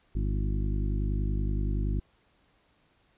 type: harmonic tone with a mistuned harmonic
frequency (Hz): 50.6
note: G#1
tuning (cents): -44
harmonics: 1 / 2 / 3 / 4 / 5 / 6 / 7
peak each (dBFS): -27 / -33 / -37 / -39 / -41 / -43 / -44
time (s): 0.15-2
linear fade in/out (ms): 5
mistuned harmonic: 6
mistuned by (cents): +46
effects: pink hiss -67 dBFS RMS until 3.17 s + resampled to 8000 Hz

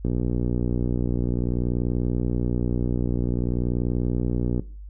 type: click train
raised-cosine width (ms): 3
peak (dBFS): -12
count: 276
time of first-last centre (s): 0.05-4.595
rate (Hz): 60.5
effects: noise-tail reverb RT60 0.4 s tail -20 dB re dry + added 50 Hz sine -36 dBFS peak until 4.89 s

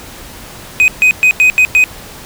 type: tone bursts at uneven times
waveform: triangle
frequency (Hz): 2506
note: D#7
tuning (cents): +12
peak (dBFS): -3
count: 6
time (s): 0.8-0.88 / 1.02-1.11 / 1.23-1.31 / 1.4-1.5 / 1.58-1.65 / 1.75-1.84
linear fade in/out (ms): 0
effects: pink hiss -32 dBFS RMS until 2.25 s

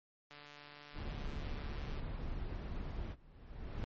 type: click train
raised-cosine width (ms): 0.2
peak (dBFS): -35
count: 247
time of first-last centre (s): 0.31-1.995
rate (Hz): 146
type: noise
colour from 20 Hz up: brown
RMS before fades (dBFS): -41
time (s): 0.93-3.16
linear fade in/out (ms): 50
type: noise with exponential growth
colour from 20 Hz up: brown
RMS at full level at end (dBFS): -37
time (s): 2.78-3.84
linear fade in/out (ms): 0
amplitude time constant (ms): 230
effects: low-pass 4000 Hz 12 dB/octave + MP3 32 kbps

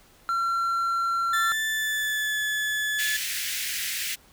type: tone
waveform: triangle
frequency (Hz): 1363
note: F6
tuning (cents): -43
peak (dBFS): -21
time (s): 0.29-1.52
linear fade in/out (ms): 0
type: tone with pitch glide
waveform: 35% pulse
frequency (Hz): 1760 to 1719.8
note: A6 to A6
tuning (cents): 0 to -40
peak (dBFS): -23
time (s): 1.33-3.17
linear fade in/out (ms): 5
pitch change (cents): -40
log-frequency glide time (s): 1.67-2.4
type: high-pass noise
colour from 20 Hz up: pink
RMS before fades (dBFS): -30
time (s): 2.98-4.16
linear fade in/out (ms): 20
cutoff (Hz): 1700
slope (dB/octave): 48
effects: pink hiss -56 dBFS RMS until 4.32 s

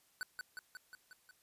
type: tone with echo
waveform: square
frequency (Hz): 1498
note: F#6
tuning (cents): +21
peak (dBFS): -38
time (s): 0.21-0.23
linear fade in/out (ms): 0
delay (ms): 180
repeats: 6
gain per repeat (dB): -3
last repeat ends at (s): 1.31
effects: white hiss -71 dBFS RMS until 1.42 s + resampled to 32000 Hz

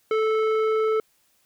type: tone with low-pass filter sweep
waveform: square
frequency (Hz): 437.8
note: A4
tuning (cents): -9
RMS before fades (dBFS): -22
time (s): 0.11-1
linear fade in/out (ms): 2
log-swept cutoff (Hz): 2100 to 1400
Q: 1
effects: white hiss -65 dBFS RMS until 1.45 s

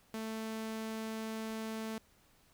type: tone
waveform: sawtooth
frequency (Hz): 221.1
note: A3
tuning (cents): +9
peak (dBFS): -34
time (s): 0.14-1.98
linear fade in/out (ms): 2
effects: pink hiss -67 dBFS RMS until 2.53 s

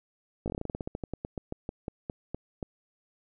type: slowing click train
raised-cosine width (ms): 2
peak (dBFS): -20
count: 23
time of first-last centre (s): 0.46-2.628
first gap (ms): 18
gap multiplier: 1.14
effects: none

